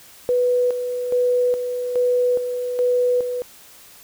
sine tone with tremolo, 493.9 Hz, B4, in tune, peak -15 dBFS, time 0.29-3.42 s, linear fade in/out 0 ms, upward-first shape square, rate 1.2 Hz, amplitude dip 55%, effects white hiss -46 dBFS RMS until 4.03 s

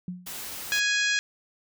sine tone with exponential decay, 180 Hz, F#3, 47 cents flat, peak -28 dBFS, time 0.08-0.39 s, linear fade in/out 2 ms, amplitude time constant 67 ms
white noise, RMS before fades -37 dBFS, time 0.26-0.8 s, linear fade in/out 10 ms
harmonic tone, 830.6 Hz, G#5, in tune, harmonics 2 / 3 / 4 / 5 / 6 / 7 / 8 / 9, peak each -25 / -29 / -31 / -33 / -35 / -36 / -37 / -38 dBFS, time 0.72-1.19 s, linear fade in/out 0 ms
effects none

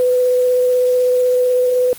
sine tone with vibrato, 500 Hz, B4, 21 cents sharp, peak -11 dBFS, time 0-1.93 s, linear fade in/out 0 ms, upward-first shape sine, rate 16 Hz, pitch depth 10 cents each way, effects white hiss -36 dBFS RMS until 1.98 s + Opus 24 kbps

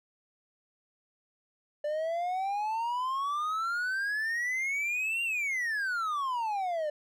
triangle exponential two-way sweep, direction up then down, 587.3 to 2794 to 587.3 Hz, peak -27 dBFS, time 1.84-6.9 s, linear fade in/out 5 ms, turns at 5.23 s, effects none

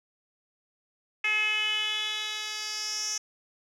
10% pulse tone with band-pass filter sweep, 426.7 Hz, G#4, 47 cents sharp, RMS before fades -30 dBFS, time 1.24-3.18 s, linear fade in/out 5 ms, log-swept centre 2400 to 5900 Hz, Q 6, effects none

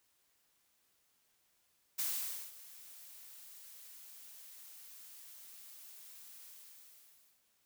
blue noise with ADSR envelope, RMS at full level -35 dBFS, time 1.98-7.44 s, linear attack 15 ms, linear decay 520 ms, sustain -19 dB, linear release 1000 ms, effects white hiss -75 dBFS RMS until 7.65 s

